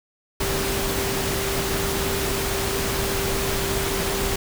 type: tone in noise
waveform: sine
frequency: 392 Hz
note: G4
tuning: in tune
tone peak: -28 dBFS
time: 0.4-4.36 s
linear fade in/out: 5 ms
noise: pink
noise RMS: -25 dBFS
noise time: 0.4-4.36 s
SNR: -6 dB
effects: none